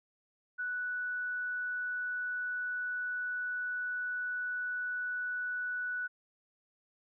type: tone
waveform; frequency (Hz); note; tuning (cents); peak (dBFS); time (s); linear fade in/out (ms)
sine; 1480; F#6; 0; -33; 0.58-6.08; 20
effects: none